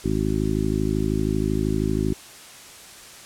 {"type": "harmonic tone", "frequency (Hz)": 52.8, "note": "G#1", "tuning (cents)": 29, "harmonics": [1, 2, 3, 4, 5, 6, 7], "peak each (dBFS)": [-28, -28, -28, -28, -28, -28, -28], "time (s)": [0.04, 2.14], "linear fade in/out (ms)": 10, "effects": ["white hiss -43 dBFS RMS until 3.25 s", "low-pass 10000 Hz 12 dB/octave"]}